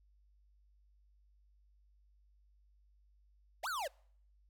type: linear two-way sweep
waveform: square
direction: up then down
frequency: 492 to 1568 to 492 Hz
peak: -37 dBFS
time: 3.63-3.88 s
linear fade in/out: 10 ms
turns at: 3.68 s
effects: noise-tail reverb RT60 0.6 s tail -26 dB re dry + added 50 Hz sine -65 dBFS peak until 4.49 s